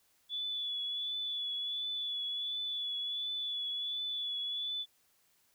sine tone with vibrato, 3438 Hz, A7, 41 cents flat, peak -34 dBFS, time 0.29-4.86 s, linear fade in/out 50 ms, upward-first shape triangle, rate 1.4 Hz, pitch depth 33 cents each way, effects white hiss -71 dBFS RMS until 5.54 s

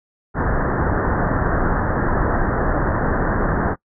pink low-pass noise, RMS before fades -19 dBFS, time 0.34-3.76 s, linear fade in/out 50 ms, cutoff 1800 Hz, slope 96 dB/octave, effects noise-tail reverb RT60 0.1 s tail -23 dB re dry

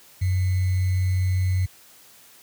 sine tone with sample-and-hold, 92.5 Hz, F#2, in tune, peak -18 dBFS, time 0.21-1.66 s, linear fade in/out 10 ms, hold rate 2100 Hz, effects white hiss -51 dBFS RMS until 2.42 s + high-pass 60 Hz 12 dB/octave

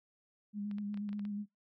sine tone with vibrato, 205.4 Hz, G#3, 19 cents flat, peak -36 dBFS, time 0.53-1.46 s, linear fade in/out 50 ms, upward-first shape square, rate 8.3 Hz, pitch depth 21 cents each way
clicks, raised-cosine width 0.3 ms, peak -38 dBFS, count 8, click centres 0.713 / 0.784 / 0.943 / 0.974 / 1.091 / 1.13 / 1.194 / 1.252 s
effects noise-tail reverb RT60 0.2 s tail -24 dB re dry

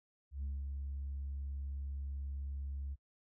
sine tone with ADSR envelope, 69.3 Hz, C#2, in tune, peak -34 dBFS, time 0.31-2.96 s, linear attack 120 ms, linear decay 200 ms, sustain -3 dB, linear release 34 ms, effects noise-tail reverb RT60 0.1 s tail -24 dB re dry + tanh soft clip ceiling -35 dBFS

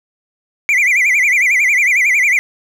triangle tone with vibrato, 2183 Hz, C#7, 27 cents flat, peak -8 dBFS, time 0.69-2.39 s, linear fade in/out 0 ms, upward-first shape sine, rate 11 Hz, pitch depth 180 cents each way, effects none

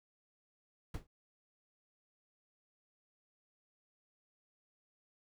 brown noise with exponential decay, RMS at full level -35 dBFS, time 0.94-1.07 s, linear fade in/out 5 ms, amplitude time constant 28 ms, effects none

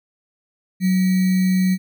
sine tone with sample-and-hold, 185.7 Hz, F#3, 7 cents sharp, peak -14 dBFS, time 0.8-1.78 s, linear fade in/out 50 ms, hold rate 2100 Hz, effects none

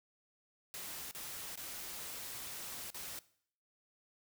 white noise with dropouts, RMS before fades -45 dBFS, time 0.74-3.19 s, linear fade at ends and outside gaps 0 ms, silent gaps 1.111-1.149 / 1.556-1.575 / 2.903-2.945 s, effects noise-tail reverb RT60 0.6 s tail -19 dB re dry

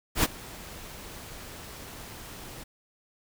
pink noise with ADSR envelope, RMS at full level -21 dBFS, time 0.15-2.64 s, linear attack 88 ms, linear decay 28 ms, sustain -22 dB, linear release 11 ms, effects none

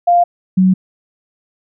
sine tone pair in turn, 698.5 / 186.62 Hz, F5 / F#3, 0 / +15 cents, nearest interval octave + major seventh, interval 2285 cents, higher first, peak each -7 dBFS, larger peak neither, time 0.07-0.24 / 0.57-0.74 s, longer neither, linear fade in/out 10 ms, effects none

